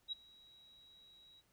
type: tone with ADSR envelope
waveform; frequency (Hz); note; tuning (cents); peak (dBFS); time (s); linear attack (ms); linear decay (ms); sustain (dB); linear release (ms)
sine; 3854; B7; -43; -36; 0.08-1.42; 41; 15; -24; 31
effects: pink hiss -75 dBFS RMS until 1.52 s